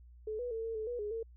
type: tone with pitch steps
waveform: sine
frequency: 432.3 / 489.5 / 448.9 / 453.3 / 435.1 / 484.3 / 417 / 453.4 Hz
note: A4 / B4 / A4 / A#4 / A4 / B4 / G#4 / A#4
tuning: -31 / -15 / +35 / -48 / -19 / -34 / +7 / -48 cents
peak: -35 dBFS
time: 0.27-1.23 s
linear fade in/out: 5 ms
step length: 120 ms
effects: added 60 Hz sine -53 dBFS peak until 1.36 s